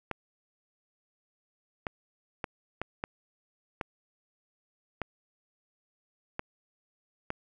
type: clicks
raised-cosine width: 0.5 ms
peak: -17 dBFS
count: 9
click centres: 0.113 / 1.868 / 2.442 / 2.816 / 3.039 / 3.812 / 5.017 / 6.394 / 7.304 s
effects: none